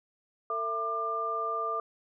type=tone cluster; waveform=sine; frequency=450.8 / 667 / 1195 Hz; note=A4 / E5 / D6; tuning=+42 / +20 / +30 cents; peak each=-37 / -37 / -30 dBFS; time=0.5-1.8 s; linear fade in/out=2 ms; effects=none